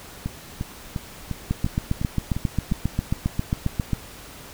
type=two click trains; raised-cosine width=5 ms; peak=-14 / -9 dBFS; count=8 / 19; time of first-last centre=0.26-2.716 / 1.51-3.933 s; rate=2.85 / 7.43 Hz; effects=pink hiss -42 dBFS RMS until 4.53 s